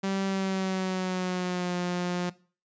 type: tone with pitch glide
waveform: sawtooth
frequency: 193.9 to 177.81 Hz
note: G3 to F3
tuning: -19 to +31 cents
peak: -23 dBFS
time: 0.03-2.3 s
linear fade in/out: 10 ms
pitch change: -150 cents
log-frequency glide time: 0.26-1.75 s
effects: noise-tail reverb RT60 0.4 s tail -20 dB re dry + resampled to 16000 Hz